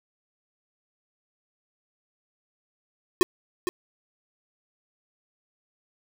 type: tone with echo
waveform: square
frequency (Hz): 361.5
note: F#4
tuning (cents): -40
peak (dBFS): -14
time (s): 3.21-3.23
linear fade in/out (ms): 0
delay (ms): 460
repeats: 1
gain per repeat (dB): -10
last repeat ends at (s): 3.69
effects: none

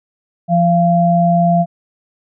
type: tone pair together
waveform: sine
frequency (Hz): 172 / 688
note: F3 / F5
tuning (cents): -26 / -26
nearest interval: 2 octaves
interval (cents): 2400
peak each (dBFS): -12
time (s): 0.48-1.66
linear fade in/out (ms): 50
effects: none

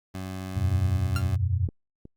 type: tone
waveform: 20% pulse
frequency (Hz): 93.9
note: F#2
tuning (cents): +26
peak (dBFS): -28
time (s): 0.14-1.36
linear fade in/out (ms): 10
type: chord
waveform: sine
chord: E suspended second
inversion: none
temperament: equal with one note detuned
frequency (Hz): 82.41 / 92.5 / 121.84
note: E2 / F#2 / B2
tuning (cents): 0 / 0 / -23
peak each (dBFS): -29 / -24 / -29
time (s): 0.55-1.68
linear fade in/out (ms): 20
type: tone with exponential decay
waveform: sawtooth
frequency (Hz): 1383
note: F6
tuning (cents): -17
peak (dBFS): -23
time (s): 1.16-1.27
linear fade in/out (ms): 1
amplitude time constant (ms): 22
type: clicks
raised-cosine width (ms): 3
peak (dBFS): -21 / -30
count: 2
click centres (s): 1.688 / 2.054
effects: Opus 48 kbps

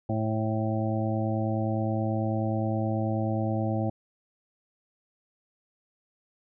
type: harmonic tone with a mistuned harmonic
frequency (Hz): 109.4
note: A2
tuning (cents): -9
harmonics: 1 / 2 / 3 / 5 / 6 / 7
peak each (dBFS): -28 / -31 / -33 / -35 / -36 / -36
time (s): 0.09-3.9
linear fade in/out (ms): 5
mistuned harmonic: 7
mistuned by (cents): +23
effects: none

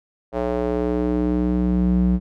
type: tone with band-pass filter sweep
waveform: square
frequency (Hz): 61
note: B1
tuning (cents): -21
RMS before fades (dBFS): -20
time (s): 0.32-2.2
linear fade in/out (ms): 50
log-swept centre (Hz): 580 to 160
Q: 2.1
effects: none

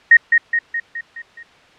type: tone with echo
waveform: sine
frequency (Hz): 1864.7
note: A#6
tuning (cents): 0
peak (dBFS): -3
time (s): 0.11-0.17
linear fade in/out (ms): 5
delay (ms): 210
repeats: 6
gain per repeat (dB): -5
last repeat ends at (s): 1.43
effects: white hiss -48 dBFS RMS until 1.78 s + low-pass 3000 Hz 12 dB/octave

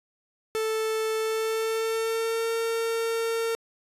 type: tone with pitch glide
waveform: 45% pulse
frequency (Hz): 440 to 456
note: A4 to A#4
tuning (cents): 0 to -38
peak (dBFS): -25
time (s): 0.55-3.55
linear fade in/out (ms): 0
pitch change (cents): +62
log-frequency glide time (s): 1.17-2.51
effects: resampled to 32000 Hz

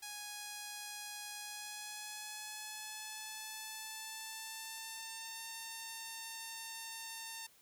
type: tone with pitch glide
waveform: 5% pulse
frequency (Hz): 830.6 to 905.8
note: G#5 to A#5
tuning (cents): 0 to -50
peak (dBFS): -32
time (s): 0.02-7.47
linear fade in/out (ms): 10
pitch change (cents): +150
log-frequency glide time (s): 1.37-5.44
effects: white hiss -66 dBFS RMS until 7.61 s

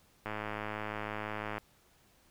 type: click train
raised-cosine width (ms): 0.5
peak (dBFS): -22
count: 141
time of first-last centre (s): 0.26-1.581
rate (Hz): 106
effects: pink hiss -66 dBFS RMS until 2.3 s

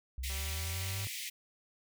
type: linear sweep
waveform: sine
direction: up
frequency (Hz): 62.1 to 102.6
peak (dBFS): -36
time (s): 0.18-1.07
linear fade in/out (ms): 0
type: high-pass noise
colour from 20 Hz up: pink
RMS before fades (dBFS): -41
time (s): 0.23-1.3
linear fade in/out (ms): 10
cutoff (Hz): 1900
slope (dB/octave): 96
type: click train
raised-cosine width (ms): 0.5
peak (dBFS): -36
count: 145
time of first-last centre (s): 0.3-1.046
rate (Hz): 193
effects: none

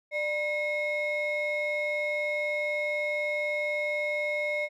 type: ring-modulated tone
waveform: triangle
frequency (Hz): 784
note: G5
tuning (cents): 0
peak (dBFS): -22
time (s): 0.11-4.69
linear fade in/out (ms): 50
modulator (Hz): 1380
effects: none

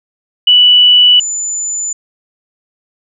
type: tone pair in turn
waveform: sine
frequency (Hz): 2960 / 7023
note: F#7 / A8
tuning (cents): 0 / -4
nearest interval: octave + minor third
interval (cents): 1496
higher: second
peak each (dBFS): -3 / -15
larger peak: first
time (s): 0.47-1.2 / 1.2-1.93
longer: neither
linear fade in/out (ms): 5
effects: none

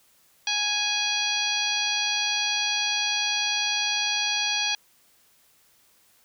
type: harmonic tone with a mistuned harmonic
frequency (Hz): 830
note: G#5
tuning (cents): -1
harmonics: 1 / 2 / 3 / 4 / 5 / 6 / 7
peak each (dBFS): -34 / -34 / -29 / -28 / -32 / -31 / -32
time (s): 0.47-4.75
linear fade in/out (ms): 2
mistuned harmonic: 6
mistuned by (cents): -100
effects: white hiss -61 dBFS RMS until 6.24 s

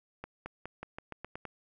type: accelerating click train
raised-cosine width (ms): 0.5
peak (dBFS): -25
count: 9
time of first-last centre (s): 0.24-1.453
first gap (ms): 220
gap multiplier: 0.89
effects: none

